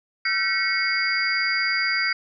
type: tone cluster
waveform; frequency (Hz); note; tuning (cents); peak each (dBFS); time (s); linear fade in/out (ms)
sine; 1354 / 1531 / 1925 / 2204 / 4780; E6 / G6 / B6 / C#7 / D8; +46 / -41 / -45 / -11 / +30; -31 / -28 / -27 / -24 / -27; 0.25-2.13; 5
effects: none